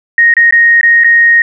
sine tone with dropouts, 1866 Hz, A#6, 1 cent sharp, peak -3 dBFS, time 0.18-1.42 s, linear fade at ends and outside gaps 2 ms, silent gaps 0.339-0.367 / 0.509-0.524 / 0.812-0.831 / 1.037-1.044 s, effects none

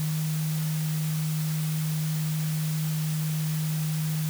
sine tone in noise, 155.56 Hz, D#3, in tune, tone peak -25 dBFS, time 0-4.29 s, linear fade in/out 0 ms, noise white, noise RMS -38 dBFS, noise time 0-4.29 s, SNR +10 dB, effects none

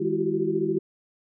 sine tone cluster, 159 / 205.6 / 335.9 / 373.4 / 387.6 Hz, D#3 / G#3 / E4 / F#4 / G4, +38 / -17 / +33 / +16 / -20 cents, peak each -33 / -32 / -27 / -26 / -30 dBFS, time 0-0.79 s, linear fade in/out 10 ms, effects none

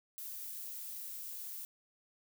violet noise with amplitude modulation, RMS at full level -43 dBFS, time 0.18-1.65 s, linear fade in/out 0 ms, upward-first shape sine, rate 195 Hz, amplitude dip 30%, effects none

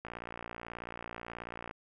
click train, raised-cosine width 0.5 ms, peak -26 dBFS, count 98, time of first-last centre 0.05-1.711 s, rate 58.4 Hz, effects none

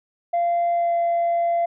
sine tone with pitch glide, 690 to 684.8 Hz, F5 to F5, -21 to -34 cents, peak -16 dBFS, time 0.33-1.66 s, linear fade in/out 10 ms, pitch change -13 cents, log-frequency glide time 0.73-0.94 s, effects tanh soft clip ceiling -16 dBFS

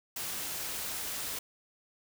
white noise, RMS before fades -37 dBFS, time 0.16-1.39 s, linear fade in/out 5 ms, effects none

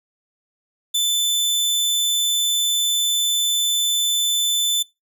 sawtooth tone, 3520 Hz, A7, in tune, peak -14 dBFS, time 0.94-4.83 s, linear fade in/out 10 ms, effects noise-tail reverb RT60 0.2 s tail -21 dB re dry

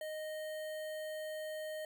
square tone with notch filter, 620 Hz, D#5, 6 cents flat, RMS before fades -42 dBFS, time 0.01-1.85 s, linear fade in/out 2 ms, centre 5600 Hz, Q 1.8, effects none

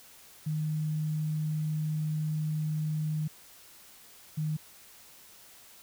sine tone pair in turn, 154.3 / 154.3 Hz, D#3 / D#3, -14 / -14 cents, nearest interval unison, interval 0 cents, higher neither, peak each -28 dBFS, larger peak neither, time 0.46-3.28 / 4.37-4.57 s, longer first, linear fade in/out 10 ms, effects white hiss -54 dBFS RMS until 5.82 s

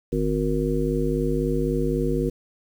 harmonic tone, 51.9 Hz, G#1, in tune, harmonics 1 / 3 / 5 / 7 / 9, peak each -27 / -27 / -27 / -27 / -27 dBFS, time 0.12-2.3 s, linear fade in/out 10 ms, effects 8-bit

